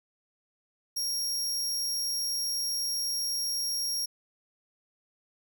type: tone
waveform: sawtooth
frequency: 5588 Hz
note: F8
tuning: in tune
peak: -26 dBFS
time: 0.96-4.06 s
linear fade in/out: 10 ms
effects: none